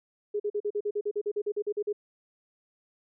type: tone bursts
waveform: sine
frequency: 414.7 Hz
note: G#4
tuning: 3 cents flat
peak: -26 dBFS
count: 16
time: 0.34-1.929 s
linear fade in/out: 10 ms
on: 59 ms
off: 43 ms
effects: none